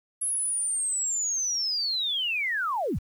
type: linear sweep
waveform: sine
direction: down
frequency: 10880 to 33 Hz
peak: -25 dBFS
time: 0.21-2.99 s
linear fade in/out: 10 ms
effects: 9-bit